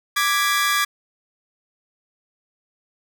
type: chord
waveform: sawtooth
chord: G# diminished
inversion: second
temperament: equal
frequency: 1174.7 / 1661.2 / 1975.5 Hz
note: D6 / G#6 / B6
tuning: 0 / 0 / 0 cents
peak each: -17 / -18 / -23 dBFS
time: 0.16-0.85 s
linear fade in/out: 10 ms
effects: none